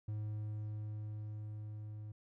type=tone with level ramp; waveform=triangle; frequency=106.4 Hz; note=G#2; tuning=42 cents sharp; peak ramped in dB=-35 to -42 dBFS; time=0.08-2.12 s; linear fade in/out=5 ms; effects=none